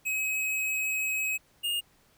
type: tone pair in turn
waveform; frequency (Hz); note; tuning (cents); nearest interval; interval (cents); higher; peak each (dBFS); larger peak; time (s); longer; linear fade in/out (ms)
square; 2549 / 2835; D#7 / F7; +41 / +25; major second; 184; second; -28; neither; 0.05-1.38 / 1.63-1.81; first; 20
effects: pink hiss -64 dBFS RMS until 2.17 s